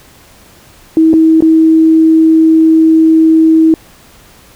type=tone with dropouts; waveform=sine; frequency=320.8 Hz; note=E4; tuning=47 cents flat; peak=-3 dBFS; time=0.97-3.74 s; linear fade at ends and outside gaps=1 ms; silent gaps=1.132-1.138 / 1.406-1.423 s; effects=pink hiss -41 dBFS RMS until 4.55 s